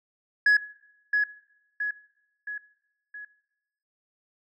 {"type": "tone with echo", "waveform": "sine", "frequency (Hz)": 1682, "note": "G#6", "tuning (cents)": 22, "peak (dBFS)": -13, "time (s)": [0.46, 0.57], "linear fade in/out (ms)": 5, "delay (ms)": 670, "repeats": 4, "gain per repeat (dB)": -6, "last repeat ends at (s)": 3.25, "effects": ["noise-tail reverb RT60 0.9 s tail -20 dB re dry", "tanh soft clip ceiling -15 dBFS"]}